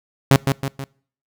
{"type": "tone with echo", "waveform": "sawtooth", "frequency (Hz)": 136.7, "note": "C#3", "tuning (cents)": -24, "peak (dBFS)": -5, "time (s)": [0.31, 0.36], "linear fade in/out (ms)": 0, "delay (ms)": 160, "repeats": 3, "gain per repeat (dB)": -6, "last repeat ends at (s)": 0.84, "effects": ["noise-tail reverb RT60 0.5 s tail -24 dB re dry"]}